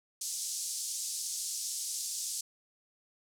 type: band-pass noise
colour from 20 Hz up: pink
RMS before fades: -37 dBFS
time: 0.21-2.41 s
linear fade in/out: 5 ms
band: 5300 to 10000 Hz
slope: 24 dB/octave
effects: none